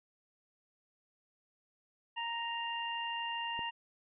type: harmonic tone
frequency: 932.3 Hz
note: A#5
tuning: in tune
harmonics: 1 / 2 / 3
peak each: -38 / -43 / -39 dBFS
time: 2.16-3.71 s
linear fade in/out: 20 ms
type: click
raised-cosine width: 2 ms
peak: -33 dBFS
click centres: 3.592 s
effects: none